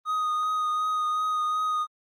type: tone with vibrato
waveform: triangle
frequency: 1244.5 Hz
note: D#6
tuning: in tune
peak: -22 dBFS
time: 0.05-1.87 s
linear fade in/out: 50 ms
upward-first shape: triangle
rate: 2.7 Hz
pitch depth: 19 cents each way
effects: Opus 32 kbps